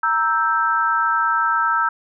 sine chord, E diminished, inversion second, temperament equal, 932.3 / 1318.5 / 1568 Hz, Bb5 / E6 / G6, 0 / 0 / 0 cents, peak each -22 / -18 / -22 dBFS, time 0.03-1.89 s, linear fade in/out 5 ms, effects none

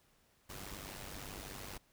pink noise with amplitude modulation, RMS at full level -44 dBFS, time 0.49-1.78 s, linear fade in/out 10 ms, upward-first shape sine, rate 98.1 Hz, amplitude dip 70%, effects pink hiss -71 dBFS RMS until 1.92 s

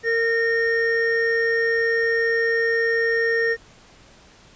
triangle tone pair together, 459.8 / 1839 Hz, A#4 / A#6, -24 / -24 cents, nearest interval 2 octaves, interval 2400 cents, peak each -19 / -19 dBFS, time 0.03-3.57 s, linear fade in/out 50 ms, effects pink hiss -50 dBFS RMS until 4.55 s + resampled to 16000 Hz

